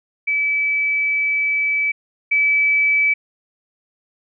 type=tone pair in turn; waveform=sine; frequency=2300 / 2300 Hz; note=D7 / D7; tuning=-37 / -37 cents; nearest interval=unison; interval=0 cents; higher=neither; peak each=-16 / -13 dBFS; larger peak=second; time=0.27-1.92 / 2.31-3.14 s; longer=first; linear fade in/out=10 ms; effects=none